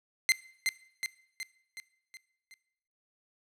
sawtooth tone with echo, 2077 Hz, C7, 13 cents flat, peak -17 dBFS, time 0.29-0.32 s, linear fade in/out 0 ms, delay 370 ms, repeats 6, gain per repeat -5 dB, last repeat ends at 2.54 s, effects noise-tail reverb RT60 0.8 s tail -21 dB re dry + low-pass 12000 Hz 12 dB/octave

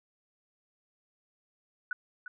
sine tone with echo, 1480 Hz, F#6, in tune, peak -30 dBFS, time 1.91-1.93 s, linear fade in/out 2 ms, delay 350 ms, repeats 1, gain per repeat -10 dB, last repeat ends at 2.28 s, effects none

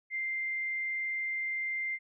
sine tone, 2093 Hz, C7, in tune, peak -31 dBFS, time 0.1-1.99 s, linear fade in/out 50 ms, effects none

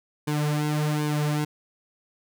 sawtooth tone with flanger, 150 Hz, D3, 37 cents sharp, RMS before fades -25 dBFS, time 0.27-1.45 s, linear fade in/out 10 ms, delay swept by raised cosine 1.5 to 5 ms, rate 1.3 Hz, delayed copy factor -0.8, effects none

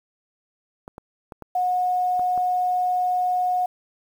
clicks, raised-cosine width 1 ms, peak -23 dBFS, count 6, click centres 0.879 / 0.981 / 1.322 / 1.423 / 2.195 / 2.377 s
sine tone, 727 Hz, F#5, 31 cents flat, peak -19 dBFS, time 1.55-3.66 s, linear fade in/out 5 ms
effects 8-bit

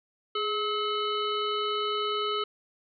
harmonic tone with a mistuned harmonic, 429.4 Hz, A4, 42 cents flat, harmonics 1 / 3 / 5 / 7 / 9 / 10, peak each -31 / -30 / -43 / -33 / -42 / -44 dBFS, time 0.35-2.44 s, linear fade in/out 5 ms, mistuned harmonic 1, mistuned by -46 cents, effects none

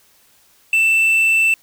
triangle tone with quantisation, 2663 Hz, E7, 17 cents sharp, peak -10 dBFS, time 0.73-1.54 s, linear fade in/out 2 ms, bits 6, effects white hiss -54 dBFS RMS until 1.62 s

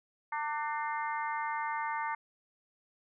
harmonic tone with a mistuned harmonic, 300 Hz, D4, 37 cents sharp, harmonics 3 / 4 / 5 / 6 / 7, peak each -34 / -39 / -43 / -42 / -42 dBFS, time 0.32-2.15 s, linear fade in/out 5 ms, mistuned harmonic 4, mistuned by -33 cents, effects none

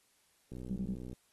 click train, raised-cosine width 3 ms, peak -32 dBFS, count 39, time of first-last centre 0.52-1.13 s, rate 62.3 Hz
sine tone bursts, 192.4 Hz, G3, 32 cents flat, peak -33 dBFS, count 3, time 0.7-0.949 s, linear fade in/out 10 ms, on 67 ms, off 24 ms
effects white hiss -71 dBFS RMS until 1.32 s + AAC 32 kbps

